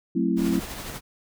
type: chord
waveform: sine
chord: F# half-diminished seventh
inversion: none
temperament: just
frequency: 185 / 222 / 266.4 / 333 Hz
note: F#3 / A3 / C4 / E4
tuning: 0 / +16 / +31 / +18 cents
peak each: -26 dBFS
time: 0.15-0.6 s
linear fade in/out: 10 ms
type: noise with tremolo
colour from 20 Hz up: pink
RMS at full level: -34 dBFS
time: 0.36-1.01 s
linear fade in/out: 50 ms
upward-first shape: sine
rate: 12 Hz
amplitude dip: 35%
effects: none